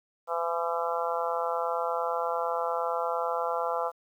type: harmonic tone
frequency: 168.7 Hz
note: E3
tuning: 40 cents sharp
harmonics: 3 / 4 / 5 / 6 / 7 / 8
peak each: -32 / -33 / -34 / -35 / -35 / -36 dBFS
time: 0.27-3.92 s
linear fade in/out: 50 ms
effects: 10-bit

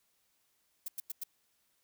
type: noise bursts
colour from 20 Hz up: violet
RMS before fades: -38 dBFS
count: 4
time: 0.86-1.237 s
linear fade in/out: 5 ms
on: 23 ms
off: 95 ms
effects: white hiss -75 dBFS RMS until 1.83 s

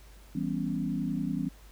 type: chord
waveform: sine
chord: C# half-diminished seventh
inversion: first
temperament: equal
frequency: 164.81 / 196 / 246.9 / 277.2 Hz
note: E3 / G3 / B3 / C#4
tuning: 0 / 0 / 0 / 0 cents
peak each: -34 dBFS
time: 0.35-1.49 s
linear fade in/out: 5 ms
effects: added 50 Hz sine -50 dBFS peak until 1.71 s + pink hiss -58 dBFS RMS until 1.71 s

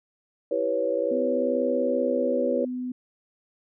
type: chord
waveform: sine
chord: C# half-diminished seventh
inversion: first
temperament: equal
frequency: 329.6 / 392 / 493.9 / 554.4 Hz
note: E4 / G4 / B4 / C#5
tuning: 0 / 0 / 0 / 0 cents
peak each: -32 / -32 / -26 / -26 dBFS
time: 0.51-2.65 s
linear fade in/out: 5 ms
type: tone with pitch glide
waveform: sine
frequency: 254.4 to 251 Hz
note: C4 to B3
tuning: -48 to +28 cents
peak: -28 dBFS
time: 1.11-2.92 s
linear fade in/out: 5 ms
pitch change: -24 cents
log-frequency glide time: 2.03-2.62 s
effects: none

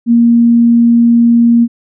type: tone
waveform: sine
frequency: 234.7 Hz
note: A#3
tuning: 12 cents sharp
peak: -4 dBFS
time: 0.06-1.68 s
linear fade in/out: 50 ms
effects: none

